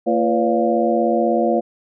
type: tone cluster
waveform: sine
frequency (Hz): 227.8 / 341.7 / 498.7 / 575 / 702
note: A#3 / F4 / B4 / D5 / F5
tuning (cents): -40 / -38 / +17 / -37 / +9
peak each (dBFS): -21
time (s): 0.06-1.61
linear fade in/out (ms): 20
effects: none